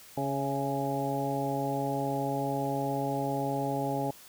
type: harmonic tone with a mistuned harmonic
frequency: 138.59 Hz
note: C#3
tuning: in tune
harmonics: 1 / 2 / 3 / 4 / 5 / 6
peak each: -35 / -34 / -37 / -36 / -37 / -34 dBFS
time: 0.17-4.11 s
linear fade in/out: 5 ms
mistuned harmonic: 5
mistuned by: -40 cents
effects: white hiss -52 dBFS RMS until 4.28 s